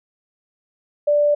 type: tone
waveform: sine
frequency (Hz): 587.3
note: D5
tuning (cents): 0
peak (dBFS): -13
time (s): 1.07-1.35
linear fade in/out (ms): 10
effects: none